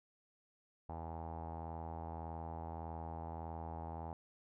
sawtooth tone with low-pass filter, 81.7 Hz, E2, 15 cents flat, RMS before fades -45 dBFS, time 0.89-4.13 s, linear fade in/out 0 ms, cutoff 830 Hz, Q 6.7, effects none

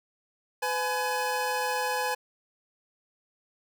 25% pulse tone pair together, 503 / 843 Hz, B4 / G#5, +32 / +26 cents, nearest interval major sixth, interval 894 cents, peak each -27 / -25 dBFS, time 0.62-2.15 s, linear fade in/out 10 ms, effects none

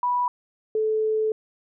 sine tone pair in turn, 982 / 435.2 Hz, B5 / A4, -10 / -19 cents, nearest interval octave + major second, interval 1409 cents, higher first, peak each -20 dBFS, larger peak neither, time 0.03-0.28 / 0.75-1.32 s, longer second, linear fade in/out 2 ms, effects none

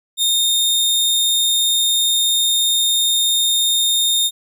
sawtooth tone, 3663 Hz, A#7, 31 cents flat, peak -11 dBFS, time 0.17-4.31 s, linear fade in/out 50 ms, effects none

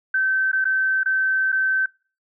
sine tone with dropouts, 1543 Hz, G6, 28 cents flat, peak -17 dBFS, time 0.14-1.86 s, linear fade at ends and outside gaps 5 ms, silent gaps 0.517-0.529 / 0.644-0.652 / 1.034-1.058 / 1.52-1.525 s, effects noise-tail reverb RT60 0.4 s tail -26 dB re dry

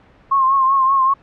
sine tone with vibrato, 1073 Hz, C6, 43 cents sharp, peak -11 dBFS, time 0.31-1.14 s, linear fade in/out 10 ms, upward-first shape triangle, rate 5.2 Hz, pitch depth 58 cents each way, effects pink hiss -49 dBFS RMS until 1.22 s + low-pass 2000 Hz 12 dB/octave

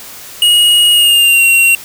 square tone with pitch glide, 2883 to 2746 Hz, F#7 to F7, -46 to -30 cents, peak -6 dBFS, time 0.42-1.75 s, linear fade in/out 2 ms, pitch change -84 cents, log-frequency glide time 0.92-1.44 s, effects white hiss -31 dBFS RMS until 1.84 s

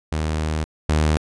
sawtooth tone pair in turn, 77.78 / 77.06 Hz, D#2 / D#2, 0 / -16 cents, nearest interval unison, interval 16 cents, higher first, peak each -17 / -12 dBFS, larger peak second, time 0.12-0.64 / 0.89-1.17 s, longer first, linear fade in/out 0 ms, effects resampled to 22050 Hz

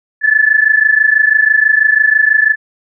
sine tone pair together, 1722.9 / 1749 Hz, A6 / A6, -37 / -11 cents, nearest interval unison, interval 26 cents, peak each -10 dBFS, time 0.21-2.56 s, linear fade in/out 50 ms, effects none

